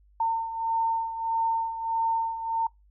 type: beating tone pair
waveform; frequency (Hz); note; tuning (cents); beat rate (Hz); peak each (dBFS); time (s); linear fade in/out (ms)
sine; 907 / 908.6; A#5 / A#5; -48 / -45; 1.6; -25 / -31; 0.2-2.67; 5
effects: noise-tail reverb RT60 0.2 s tail -26 dB re dry + added 50 Hz sine -56 dBFS peak until 2.9 s